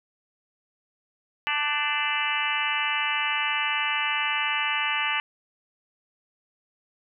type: harmonic tone with a mistuned harmonic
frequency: 293.7 Hz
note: D4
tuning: in tune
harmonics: 3 / 4 / 5 / 6 / 7 / 8 / 9 / 10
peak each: -32 / -32 / -35 / -32 / -31 / -33 / -30 / -31 dBFS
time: 1.47-5.2 s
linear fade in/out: 0 ms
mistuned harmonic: 5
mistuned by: +46 cents
effects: none